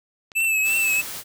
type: clicks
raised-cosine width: 0.2 ms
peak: -24 dBFS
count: 3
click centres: 0.318 / 0.405 / 0.445 s
type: tone with vibrato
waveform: square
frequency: 2626 Hz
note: E7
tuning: 7 cents flat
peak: -19 dBFS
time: 0.35-1.02 s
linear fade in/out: 20 ms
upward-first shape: triangle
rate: 3 Hz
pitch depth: 50 cents each way
type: noise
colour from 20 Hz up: white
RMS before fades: -33 dBFS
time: 0.63-1.24 s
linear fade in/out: 50 ms
effects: none